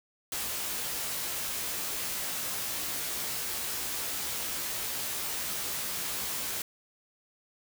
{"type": "noise with comb filter", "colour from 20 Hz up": "white", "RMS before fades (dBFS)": -34, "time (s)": [0.32, 6.62], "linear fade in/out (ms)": 2, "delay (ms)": 17, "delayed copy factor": 0.65, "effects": []}